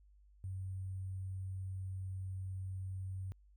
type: tone with sample-and-hold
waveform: sine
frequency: 94.4 Hz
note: F#2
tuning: 35 cents sharp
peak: -39 dBFS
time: 0.44-3.32 s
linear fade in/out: 0 ms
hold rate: 8820 Hz
effects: added 50 Hz sine -61 dBFS peak until 3.56 s